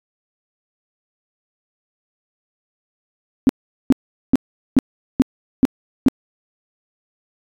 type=tone bursts; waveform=sine; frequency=261.6 Hz; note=C4; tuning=in tune; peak=-7 dBFS; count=7; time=3.47-6.084 s; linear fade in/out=0 ms; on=22 ms; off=410 ms; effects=resampled to 32000 Hz